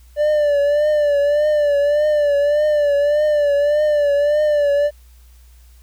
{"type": "tone with vibrato", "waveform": "triangle", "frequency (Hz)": 587.3, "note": "D5", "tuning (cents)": 0, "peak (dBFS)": -11, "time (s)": [0.16, 4.91], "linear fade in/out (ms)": 50, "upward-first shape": "triangle", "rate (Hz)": 1.7, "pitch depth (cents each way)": 64, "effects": ["added 60 Hz sine -43 dBFS peak until 5.82 s", "white hiss -56 dBFS RMS until 5.82 s"]}